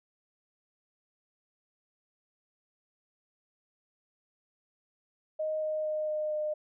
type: tone with pitch steps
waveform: sine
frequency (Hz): 622.3 / 618.7 / 615.2 / 611.6 / 608.1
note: D#5 / D#5 / D#5 / D#5 / D#5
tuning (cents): 0 / -10 / -20 / -30 / -40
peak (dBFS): -29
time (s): 5.39-6.54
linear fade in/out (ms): 10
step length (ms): 230
effects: none